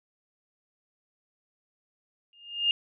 sine tone with exponential growth, 2824 Hz, F7, 19 cents sharp, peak -18 dBFS, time 2.33-2.71 s, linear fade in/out 1 ms, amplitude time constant 82 ms, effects none

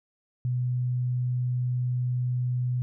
sine tone, 124.5 Hz, B2, 14 cents sharp, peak -24 dBFS, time 0.45-2.82 s, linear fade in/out 0 ms, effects none

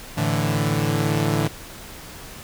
sawtooth chord, A suspended fourth, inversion none, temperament equal, 110 / 146.83 / 164.81 Hz, A2 / D3 / E3, 0 / 0 / 0 cents, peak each -20 / -19 / -21 dBFS, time 0.17-1.48 s, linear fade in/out 10 ms, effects pink hiss -39 dBFS RMS until 2.43 s

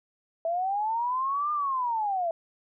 sine linear two-way sweep, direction up then down, 651 to 1212 to 651 Hz, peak -25 dBFS, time 0.45-2.31 s, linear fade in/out 2 ms, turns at 1.52 s, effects none

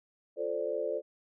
sine chord, D minor seventh, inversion first, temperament equal, 349.2 / 440 / 523.3 / 587.3 Hz, F4 / A4 / C5 / D5, 0 / 0 / 0 / 0 cents, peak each -40 / -35 / -35 / -35 dBFS, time 0.36-1.02 s, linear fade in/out 50 ms, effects none

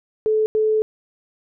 sine tone bursts at uneven times, 433.5 Hz, A4, 26 cents flat, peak -15 dBFS, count 2, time 0.26-0.46 / 0.55-0.82 s, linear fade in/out 0 ms, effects none

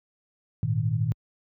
sine chord, Ab suspended second, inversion none, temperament equal, 103.83 / 116.54 / 155.56 Hz, Ab2 / Bb2 / Eb3, 0 / 0 / 0 cents, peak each -28 / -25 / -28 dBFS, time 0.63-1.12 s, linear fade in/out 0 ms, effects high-pass 60 Hz 12 dB/octave

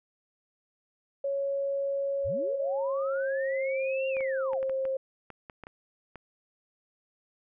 sine tone with pitch glide, 554.4 to 532.1 Hz, C#5 to C5, 0 to +29 cents, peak -27 dBFS, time 1.24-4.97 s, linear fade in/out 5 ms, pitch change -71 cents, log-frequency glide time 2.35-3.82 s
sine linear two-way sweep, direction up then down, 49 to 2794 to 571 Hz, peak -36 dBFS, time 2.24-4.6 s, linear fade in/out 20 ms, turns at 4.08 s
clicks, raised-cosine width 0.5 ms, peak -28 dBFS, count 11, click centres 4.168 / 4.207 / 4.533 / 4.629 / 4.696 / 4.853 / 5.303 / 5.498 / 5.637 / 5.669 / 6.157 s
effects none

